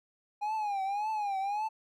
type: tone with vibrato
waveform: triangle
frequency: 820 Hz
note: G#5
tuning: 22 cents flat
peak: -28 dBFS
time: 0.41-1.69 s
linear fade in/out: 20 ms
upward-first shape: triangle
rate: 1.8 Hz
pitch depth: 130 cents each way
effects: none